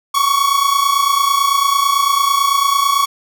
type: tone pair together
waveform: 45% pulse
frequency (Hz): 1103 / 1132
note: C#6 / C#6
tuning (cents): -9 / +36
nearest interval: unison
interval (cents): 45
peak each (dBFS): -15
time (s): 0.14-3.06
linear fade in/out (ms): 10
effects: none